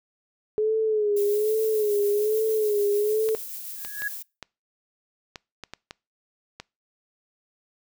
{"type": "tone with vibrato", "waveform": "sine", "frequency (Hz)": 424.2, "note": "G#4", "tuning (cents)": 37, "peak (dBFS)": -20, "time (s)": [0.58, 3.35], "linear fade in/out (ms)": 0, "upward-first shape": "sine", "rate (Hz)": 1.2, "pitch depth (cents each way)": 68}
{"type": "noise with tremolo", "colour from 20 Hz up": "violet", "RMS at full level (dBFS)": -35, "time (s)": [1.16, 4.23], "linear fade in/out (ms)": 10, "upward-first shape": "triangle", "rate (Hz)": 6.8, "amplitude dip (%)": 30}
{"type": "clicks", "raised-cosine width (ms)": 0.2, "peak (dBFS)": -19, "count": 9, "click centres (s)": [3.289, 3.849, 4.02, 4.427, 5.358, 5.637, 5.736, 5.909, 6.6]}
{"type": "tone with exponential growth", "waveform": "sine", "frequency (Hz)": 1669, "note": "G#6", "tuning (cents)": 8, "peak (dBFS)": -23, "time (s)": [3.76, 4.08], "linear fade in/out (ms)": 5, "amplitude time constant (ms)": 69}
{"effects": ["noise-tail reverb RT60 0.3 s tail -25 dB re dry"]}